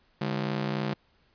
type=ring-modulated tone; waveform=sawtooth; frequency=174.6 Hz; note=F3; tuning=in tune; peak=-21 dBFS; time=0.21-0.94 s; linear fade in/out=5 ms; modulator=31.7 Hz; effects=pink hiss -66 dBFS RMS until 1.34 s + resampled to 11025 Hz